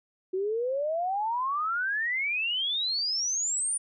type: exponential sweep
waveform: sine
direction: up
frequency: 365.5 to 9540 Hz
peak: -26 dBFS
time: 0.33-3.78 s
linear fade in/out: 10 ms
effects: none